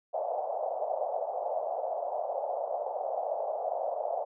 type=band-pass noise; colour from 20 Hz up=white; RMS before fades=-33 dBFS; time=0.13-4.25 s; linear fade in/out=20 ms; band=560 to 740 Hz; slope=48 dB/octave; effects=none